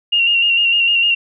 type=tone with vibrato; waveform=sine; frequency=2790 Hz; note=F7; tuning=2 cents flat; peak=-11 dBFS; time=0.12-1.15 s; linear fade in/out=10 ms; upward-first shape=square; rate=6.6 Hz; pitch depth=30 cents each way; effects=none